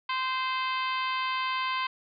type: harmonic tone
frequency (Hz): 519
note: C5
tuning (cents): -14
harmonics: 2 / 3 / 4 / 5 / 6 / 7 / 8 / 9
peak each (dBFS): -29 / -38 / -36 / -37 / -38 / -44 / -45 / -45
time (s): 0.09-1.87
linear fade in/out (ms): 5
effects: none